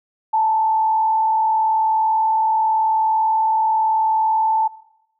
sine tone with frequency modulation, 880 Hz, A5, in tune, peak -14 dBFS, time 0.33-4.68 s, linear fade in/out 10 ms, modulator 40.9 Hz, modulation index 0.44, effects noise-tail reverb RT60 0.8 s tail -20 dB re dry

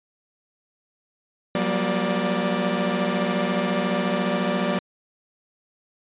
sawtooth tone cluster, 179.9 / 194.2 / 237.3 / 588 Hz, F#3 / G3 / A#3 / D5, -48 / -16 / +31 / +2 cents, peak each -23 dBFS, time 1.55-4.79 s, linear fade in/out 2 ms, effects resampled to 8000 Hz

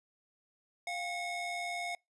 square ring-modulated tone, 740 Hz, F#5, in tune, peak -33 dBFS, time 0.87-1.95 s, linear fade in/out 2 ms, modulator 1440 Hz, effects noise-tail reverb RT60 0.2 s tail -26 dB re dry + resampled to 24000 Hz

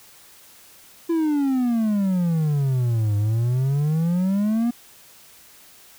triangle exponential two-way sweep, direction down then up, 340 to 101.6 to 242.1 Hz, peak -16 dBFS, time 1.09-4.71 s, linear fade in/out 10 ms, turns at 3.16 s, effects white hiss -49 dBFS RMS until 5.98 s

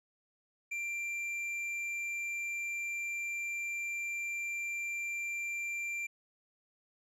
triangle tone with tanh clipping, 2365 Hz, D7, 12 cents sharp, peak -36 dBFS, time 0.71-6.07 s, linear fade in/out 10 ms, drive 11 dB, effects none

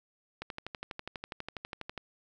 click train, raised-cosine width 0.3 ms, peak -22 dBFS, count 20, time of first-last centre 0.42-1.977 s, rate 12.2 Hz, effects none

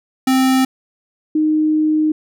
square / sine tone pair in turn, 261.6 / 308.9 Hz, C4 / D#4, 0 / -12 cents, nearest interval minor third, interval 288 cents, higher second, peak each -12 dBFS, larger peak neither, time 0.27-0.65 / 1.35-2.12 s, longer second, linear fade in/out 5 ms, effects none

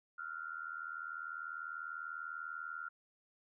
sine tone with amplitude modulation, 1396.9 Hz, F6, in tune, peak -37 dBFS, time 0.18-2.89 s, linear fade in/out 10 ms, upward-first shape sine, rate 80.1 Hz, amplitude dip 95%, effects none

